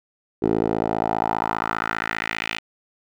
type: tone with band-pass filter sweep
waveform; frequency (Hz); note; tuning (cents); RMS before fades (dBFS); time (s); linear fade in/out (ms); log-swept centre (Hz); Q
10% pulse; 55; A1; 0; -24; 0.42-2.59; 10; 390 to 2700; 2.6
effects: none